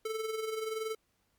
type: tone with amplitude modulation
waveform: square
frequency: 440 Hz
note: A4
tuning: in tune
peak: -32 dBFS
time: 0.05-0.95 s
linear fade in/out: 5 ms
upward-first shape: sine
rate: 21.1 Hz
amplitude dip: 55%
effects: pink hiss -75 dBFS RMS until 1.38 s + MP3 96 kbps